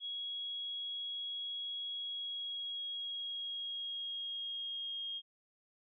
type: tone with pitch glide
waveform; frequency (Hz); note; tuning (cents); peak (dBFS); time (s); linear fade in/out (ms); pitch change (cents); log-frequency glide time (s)
sine; 3322 to 3248; G#7 to G#7; 0 to -39; -38; 0-5.22; 50; -39; 1.92-5.08
effects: none